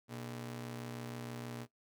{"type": "ring-modulated tone", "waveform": "sawtooth", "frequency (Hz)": 179.3, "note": "F3", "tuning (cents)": 46, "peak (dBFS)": -35, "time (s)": [0.08, 1.67], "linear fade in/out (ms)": 50, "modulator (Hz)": 56.5, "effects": ["noise-tail reverb RT60 0.1 s tail -17 dB re dry"]}